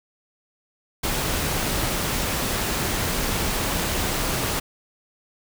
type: noise with amplitude modulation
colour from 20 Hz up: pink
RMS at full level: -23 dBFS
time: 1.03-4.6 s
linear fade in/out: 10 ms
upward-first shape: sine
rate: 222 Hz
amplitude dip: 35%
effects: none